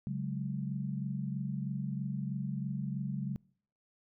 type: chord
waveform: sine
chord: C# suspended fourth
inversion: none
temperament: just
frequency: 138.59 / 184.79 / 207.9 Hz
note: C#3 / F#3 / G#3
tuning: 0 / -2 / +2 cents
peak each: -36 / -38 / -39 dBFS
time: 0.07-3.36 s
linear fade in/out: 0 ms
effects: noise-tail reverb RT60 0.6 s tail -26 dB re dry